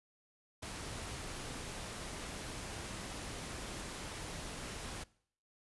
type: noise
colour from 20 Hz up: pink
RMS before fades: -44 dBFS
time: 0.62-5.04 s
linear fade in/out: 10 ms
effects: noise-tail reverb RT60 0.6 s tail -22 dB re dry + resampled to 24000 Hz